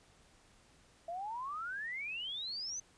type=exponential sweep; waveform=sine; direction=up; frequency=659.3 to 6272 Hz; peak=-38 dBFS; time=1.08-2.8 s; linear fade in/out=5 ms; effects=pink hiss -65 dBFS RMS until 2.97 s + resampled to 22050 Hz